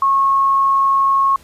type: tone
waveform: sine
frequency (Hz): 1092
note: C#6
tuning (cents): -26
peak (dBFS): -11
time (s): 0.02-1.36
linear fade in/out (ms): 2
effects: pink hiss -47 dBFS RMS until 1.43 s + resampled to 32000 Hz